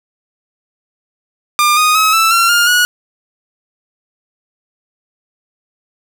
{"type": "tone with pitch steps", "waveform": "sawtooth", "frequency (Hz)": [1200, 1239.5, 1280.2, 1322.3, 1365.8, 1410.7, 1457], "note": ["D6", "D#6", "D#6", "E6", "F6", "F6", "F#6"], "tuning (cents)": [37, -7, 49, 5, -39, 17, -27], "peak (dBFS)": -5, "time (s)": [1.59, 2.85], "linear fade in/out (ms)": 0, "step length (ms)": 180, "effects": []}